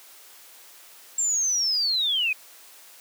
sine linear sweep, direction down, 7460 to 2428 Hz, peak -21 dBFS, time 1.18-2.33 s, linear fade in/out 5 ms, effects white hiss -49 dBFS RMS until 3 s + high-pass 400 Hz 12 dB/octave

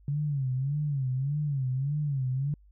sine tone with vibrato, 138.59 Hz, C#3, in tune, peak -26 dBFS, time 0.08-2.54 s, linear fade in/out 2 ms, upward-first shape sine, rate 1.7 Hz, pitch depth 140 cents each way, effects added 50 Hz sine -54 dBFS peak until 2.71 s

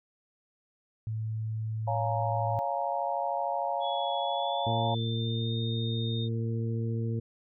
sine tone, 110 Hz, A2, in tune, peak -30 dBFS, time 1.07-2.59 s, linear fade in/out 0 ms
sine chord, Bb minor seventh, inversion first, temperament just, 559.4 / 699.2 / 839.1 / 932.3 Hz, Db5 / F5 / Ab5 / Bb5, +16 / +2 / +18 / 0 cents, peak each -34 / -32 / -34 / -34 dBFS, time 1.87-4.95 s, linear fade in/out 10 ms
sine tone with pitch glide, 3382 to 3667 Hz, G#7 to A#7, +31 to -29 cents, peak -37 dBFS, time 3.8-6.29 s, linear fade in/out 50 ms, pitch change +140 cents, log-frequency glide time 4.19-5.54 s
harmonic tone, 114.3 Hz, A#2, 34 cents flat, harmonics 1 / 2 / 3 / 4, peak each -29 / -36 / -41 / -40 dBFS, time 4.66-7.2 s, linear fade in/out 10 ms
effects none

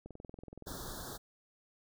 click train, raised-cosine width 2 ms, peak -34 dBFS, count 16, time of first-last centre 0.06-0.764 s, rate 21.3 Hz
pink band-stop noise, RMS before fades -44 dBFS, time 0.66-1.18 s, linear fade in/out 20 ms, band 1700 to 3400 Hz, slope 96 dB/octave
effects none

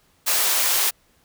white high-pass noise, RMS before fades -20 dBFS, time 0.26-0.91 s, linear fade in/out 20 ms, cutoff 520 Hz, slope 12 dB/octave, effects pink hiss -61 dBFS RMS until 1.24 s

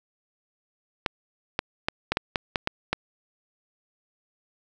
clicks, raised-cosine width 0.3 ms, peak -7 dBFS, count 9, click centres 1.062 / 1.591 / 1.885 / 2.12 / 2.171 / 2.358 / 2.558 / 2.674 / 2.93 s, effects none

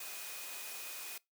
sine tone in noise, 2491 Hz, D#7, 1 cent sharp, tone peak -52 dBFS, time 0-1.18 s, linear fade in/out 5 ms, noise white, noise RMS -45 dBFS, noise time 0-1.18 s, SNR -10 dB, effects noise-tail reverb RT60 0.2 s tail -23 dB re dry + high-pass 400 Hz 12 dB/octave

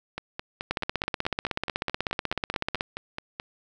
two click trains, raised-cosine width 0.3 ms, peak -16 / -10 dBFS, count 16 / 35, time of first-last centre 0.18-3.399 / 0.71-2.809 s, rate 4.66 / 16.2 Hz, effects none

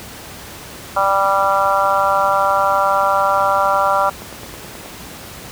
harmonic tone, 196 Hz, G3, in tune, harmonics 3 / 4 / 5 / 6 / 7, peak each -19 / -19 / -19 / -19 / -19 dBFS, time 0.96-4.1 s, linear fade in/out 10 ms
click train, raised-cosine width 1 ms, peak -19 dBFS, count 7, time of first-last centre 4.22-4.86 s, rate 9.38 Hz
effects pink hiss -34 dBFS RMS until 5.51 s + high-pass 60 Hz 12 dB/octave

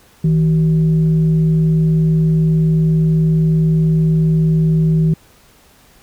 sine tone with frequency modulation, 160 Hz, D#3, 49 cents sharp, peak -10 dBFS, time 0.24-5.14 s, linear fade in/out 5 ms, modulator 220 Hz, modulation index 0.29, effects pink hiss -49 dBFS RMS until 6.02 s

